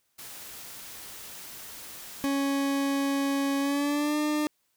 white noise, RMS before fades -43 dBFS, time 0.18-2.26 s, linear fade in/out 10 ms
40% pulse tone with pitch glide, 277.2 to 300.5 Hz, C#4 to D4, 0 to +40 cents, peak -24 dBFS, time 2.24-4.47 s, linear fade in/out 0 ms, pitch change +140 cents, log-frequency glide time 3.6-4.17 s
effects white hiss -73 dBFS RMS until 4.76 s

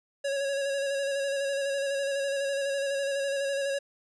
square tone with vibrato, 554.4 Hz, C#5, in tune, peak -28 dBFS, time 0.24-3.79 s, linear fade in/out 10 ms, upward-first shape square, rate 12 Hz, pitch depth 23 cents each way, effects resampled to 24000 Hz

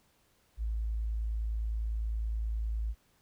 sine tone, 54.9 Hz, A1, 3 cents flat, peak -30 dBFS, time 0.57-2.95 s, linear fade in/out 50 ms, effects pink hiss -69 dBFS RMS until 3.21 s

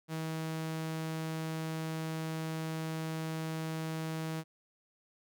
sawtooth tone, 160 Hz, D#3, 49 cents sharp, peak -31 dBFS, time 0.08-4.44 s, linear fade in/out 50 ms, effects none

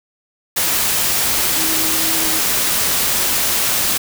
sine tone in noise, 320 Hz, D#4, 49 cents sharp, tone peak -27 dBFS, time 1.56-2.4 s, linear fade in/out 10 ms, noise white, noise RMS -17 dBFS, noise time 0.56-3.98 s, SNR -13 dB, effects none

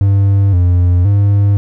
triangle tone with pitch steps, 99 / 88.7 / 100.9 Hz, G2 / F2 / G#2, +18 / +27 / -49 cents, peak -5 dBFS, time 0.01-1.57 s, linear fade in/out 0 ms, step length 520 ms, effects none

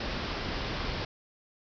pink low-pass noise, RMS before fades -34 dBFS, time 0-1.05 s, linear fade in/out 5 ms, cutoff 5400 Hz, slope 96 dB/octave, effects none

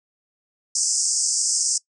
white band-pass noise, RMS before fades -22 dBFS, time 0.75-1.78 s, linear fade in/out 5 ms, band 5000 to 8700 Hz, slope 96 dB/octave, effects noise-tail reverb RT60 0.1 s tail -21 dB re dry

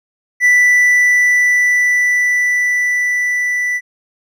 triangle tone with level ramp, 1975.5 Hz, B6, in tune, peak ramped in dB -5 to -13 dBFS, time 0.4-3.81 s, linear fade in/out 50 ms, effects none

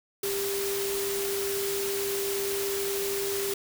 sine tone in noise, 396.6 Hz, G4, 20 cents sharp, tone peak -29 dBFS, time 0.23-3.54 s, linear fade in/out 5 ms, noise white, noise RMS -33 dBFS, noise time 0.23-3.54 s, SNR +1 dB, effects none

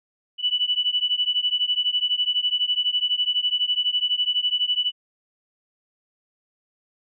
sine beating tone pair, 2960 / 2972 Hz, F#7 / F#7, 0 / +7 cents, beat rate 12 Hz, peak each -23 dBFS, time 0.38-4.92 s, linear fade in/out 50 ms, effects none

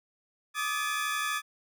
30% pulse tone cluster, 1175 / 1247 / 1719 Hz, D6 / D#6 / A6, +1 / +3 / -41 cents, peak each -32 / -31 / -30 dBFS, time 0.54-1.42 s, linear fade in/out 50 ms, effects none

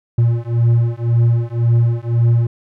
triangle beating tone pair, 116.54 / 118.44 Hz, A#2 / A#2, 0 / +28 cents, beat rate 1.9 Hz, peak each -13 dBFS, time 0.18-2.47 s, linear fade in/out 5 ms, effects none

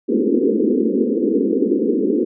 pink band-pass noise, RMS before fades -17 dBFS, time 0.08-2.25 s, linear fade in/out 20 ms, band 210 to 480 Hz, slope 96 dB/octave, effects none

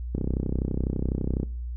click train, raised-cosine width 3 ms, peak -14 dBFS, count 42, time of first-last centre 0.15-1.431 s, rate 32 Hz, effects noise-tail reverb RT60 0.5 s tail -22 dB re dry + added 60 Hz sine -30 dBFS peak until 1.76 s

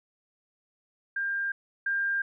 sine tone pair in turn, 1598 / 1598 Hz, G6 / G6, +33 / +33 cents, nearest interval unison, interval 0 cents, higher neither, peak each -27 / -25 dBFS, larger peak second, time 1.16-1.52 / 1.86-2.22 s, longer neither, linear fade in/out 5 ms, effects none

